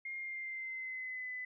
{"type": "tone with pitch glide", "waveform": "sine", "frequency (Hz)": [2126, 2007], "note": ["C7", "B6"], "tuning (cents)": [27, 27], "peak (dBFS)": -39, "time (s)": [0.05, 1.45], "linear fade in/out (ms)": 5, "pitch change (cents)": -100, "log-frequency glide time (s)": [0.17, 1.31], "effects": []}